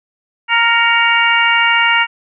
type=harmonic tone with a mistuned harmonic; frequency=466.2 Hz; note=A#4; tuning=in tune; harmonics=2 / 3 / 4 / 5 / 6; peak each=-16 / -16 / -16 / -16 / -16 dBFS; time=0.48-2.07 s; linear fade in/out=50 ms; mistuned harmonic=5; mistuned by=-56 cents; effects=none